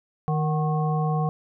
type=harmonic tone with a mistuned harmonic; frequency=155.56 Hz; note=D#3; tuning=in tune; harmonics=1 / 3 / 5 / 7; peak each=-22 / -32 / -29 / -33 dBFS; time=0.28-1.29 s; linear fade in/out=0 ms; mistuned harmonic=5; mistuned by=-67 cents; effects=none